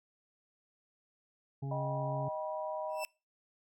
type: harmonic tone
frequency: 137.6 Hz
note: C#3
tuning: 12 cents flat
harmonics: 1 / 2 / 3 / 5 / 6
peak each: -35 / -47 / -49 / -55 / -52 dBFS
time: 1.62-2.29 s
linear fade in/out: 10 ms
type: chord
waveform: sine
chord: Eb augmented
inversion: none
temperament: just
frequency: 622.3 / 777.8 / 972.3 Hz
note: Eb5 / G5 / B5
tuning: 0 / -14 / -27 cents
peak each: -37 / -43 / -41 dBFS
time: 1.71-3.04 s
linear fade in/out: 5 ms
type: tone with exponential growth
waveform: sawtooth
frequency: 2659 Hz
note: E7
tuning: 14 cents sharp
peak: -31 dBFS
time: 2.89-3.05 s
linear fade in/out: 0 ms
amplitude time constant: 33 ms
effects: noise-tail reverb RT60 0.3 s tail -26 dB re dry